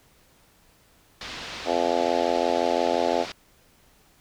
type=low-pass noise; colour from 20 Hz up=white; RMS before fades=-37 dBFS; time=1.21-3.32 s; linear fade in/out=2 ms; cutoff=4700 Hz; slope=24 dB/octave
type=harmonic tone; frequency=85.7 Hz; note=F2; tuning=32 cents flat; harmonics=3 / 4 / 5 / 6 / 7 / 8 / 9 / 10; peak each=-32 / -30 / -30 / -28 / -28 / -27 / -31 / -31 dBFS; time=1.65-3.26 s; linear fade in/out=50 ms
effects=pink hiss -59 dBFS RMS until 4.2 s